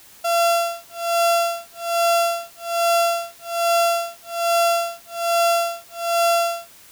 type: tone with tremolo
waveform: 35% pulse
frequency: 681 Hz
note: F5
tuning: 44 cents flat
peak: -13 dBFS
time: 0.24-6.73 s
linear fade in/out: 10 ms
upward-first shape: sine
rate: 1.2 Hz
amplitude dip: 100%
effects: white hiss -47 dBFS RMS until 6.91 s